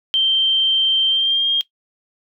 sine tone with pitch glide, 3136 to 3222 Hz, G7 to G7, 0 to +47 cents, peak -13 dBFS, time 0.14-1.61 s, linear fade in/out 0 ms, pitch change +47 cents, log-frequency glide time 1.07-1.49 s, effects noise-tail reverb RT60 0.1 s tail -18 dB re dry

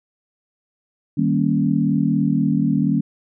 sine chord, Eb dominant seventh, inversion none, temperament equal, 155.56 / 196 / 233.1 / 277.2 Hz, Eb3 / G3 / Bb3 / Db4, 0 / 0 / 0 / 0 cents, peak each -21 dBFS, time 1.17-3.01 s, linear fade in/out 10 ms, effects none

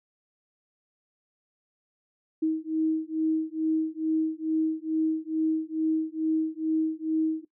sine beating tone pair, 315.9 / 318.2 Hz, D#4 / D#4, +26 / +39 cents, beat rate 2.3 Hz, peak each -27 / -27 dBFS, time 2.42-7.45 s, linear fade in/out 10 ms, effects noise-tail reverb RT60 0.1 s tail -18 dB re dry

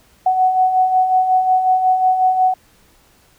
sine beating tone pair, 740 / 745.5 Hz, F#5 / F#5, 0 / +13 cents, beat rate 5.5 Hz, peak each -21 / -12 dBFS, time 0.26-2.54 s, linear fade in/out 5 ms, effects pink hiss -53 dBFS RMS until 3.38 s

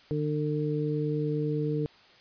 harmonic tone, 150.3 Hz, D3, 40 cents sharp, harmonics 1 / 2 / 3, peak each -29 / -32 / -31 dBFS, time 0.11-1.86 s, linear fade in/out 0 ms, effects white hiss -56 dBFS RMS until 2.2 s + resampled to 11025 Hz

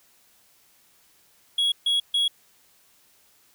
triangle tone bursts, 3329 Hz, G#7, 3 cents sharp, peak -18 dBFS, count 3, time 1.58-2.28 s, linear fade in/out 5 ms, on 140 ms, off 140 ms, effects white hiss -60 dBFS RMS until 3.54 s

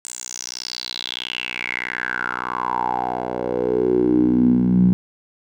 10% pulse tone with band-pass filter sweep, 61.6 Hz, B1, 4 cents flat, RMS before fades -21 dBFS, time 0.05-4.93 s, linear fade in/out 0 ms, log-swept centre 8100 to 170 Hz, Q 6.5, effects none

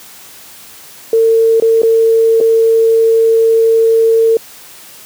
sine tone with dropouts, 452 Hz, A4, 47 cents sharp, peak -6 dBFS, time 1.13-4.37 s, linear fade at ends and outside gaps 2 ms, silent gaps 1.6-1.622 / 1.819-1.832 / 2.403-2.41 s, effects white hiss -36 dBFS RMS until 5.05 s + high-pass 80 Hz 12 dB/octave

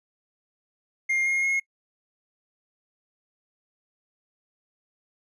triangle tone with pitch steps, 2121 / 2141 / 2161 Hz, C7 / C7 / C#7, +23 / +39 / -45 cents, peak -20 dBFS, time 1.09-1.6 s, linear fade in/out 10 ms, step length 170 ms, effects noise-tail reverb RT60 0.1 s tail -23 dB re dry + resampled to 24000 Hz

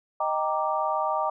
sine chord, Eb major seventh, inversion none, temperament equal, 622.3 / 784 / 932.3 / 1174.7 Hz, Eb5 / G5 / Bb5 / D6, 0 / 0 / 0 / 0 cents, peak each -29 dBFS, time 0.2-1.3 s, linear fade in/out 5 ms, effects none

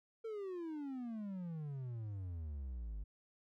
triangle exponential sweep, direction down, 459 to 48.95 Hz, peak -39 dBFS, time 0.24-3.04 s, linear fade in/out 10 ms, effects none

